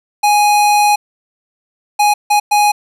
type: tone bursts at uneven times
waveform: square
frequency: 830.6 Hz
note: G#5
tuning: in tune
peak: -9 dBFS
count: 4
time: 0.23-0.96 / 1.99-2.14 / 2.3-2.4 / 2.51-2.72 s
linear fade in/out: 10 ms
effects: resampled to 32000 Hz + 7-bit